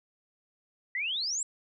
sine exponential sweep, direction up, 1925 to 7902 Hz, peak -29 dBFS, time 0.95-1.43 s, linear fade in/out 2 ms, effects none

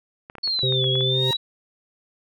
clicks, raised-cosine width 0.5 ms, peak -23 dBFS, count 9, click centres 0.299 / 0.353 / 0.383 / 0.476 / 0.592 / 0.724 / 0.842 / 0.955 / 1.008 s
sine exponential two-way sweep, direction down then up, 4435 to 3300 to 3919 Hz, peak -21 dBFS, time 0.43-1.37 s, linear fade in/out 10 ms, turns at 0.89 s
harmonic tone, 130 Hz, C3, 11 cents flat, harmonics 1 / 3 / 4, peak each -23 / -26 / -31 dBFS, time 0.63-1.31 s, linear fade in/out 2 ms
sawtooth tone with exponential growth, 932 Hz, A#5, 1 cent flat, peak -23 dBFS, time 1.02-1.33 s, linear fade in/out 0 ms, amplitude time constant 66 ms
effects none

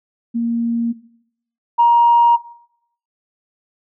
sine tone pair in turn, 233.1 / 943.5 Hz, A#3 / A#5, 0 / +21 cents, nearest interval 2 octaves, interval 2421 cents, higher second, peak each -16 / -7 dBFS, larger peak second, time 0.34-0.93 / 1.78-2.37 s, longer neither, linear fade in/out 20 ms, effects noise-tail reverb RT60 0.7 s tail -18 dB re dry + tanh soft clip ceiling -3 dBFS

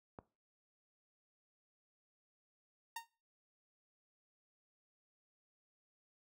click, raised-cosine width 1 ms, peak -34 dBFS, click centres 0.188 s
sawtooth tone with exponential decay, 921 Hz, A#5, 21 cents flat, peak -35 dBFS, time 2.96-3.07 s, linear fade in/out 5 ms, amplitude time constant 22 ms
effects noise-tail reverb RT60 0.3 s tail -17 dB re dry + high-pass 60 Hz 12 dB/octave

